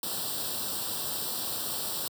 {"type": "noise with comb filter", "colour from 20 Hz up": "white", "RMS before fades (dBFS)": -33, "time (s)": [0.03, 2.08], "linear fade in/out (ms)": 2, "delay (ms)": 0.23, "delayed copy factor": 0.85, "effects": ["high-pass 100 Hz 12 dB/octave"]}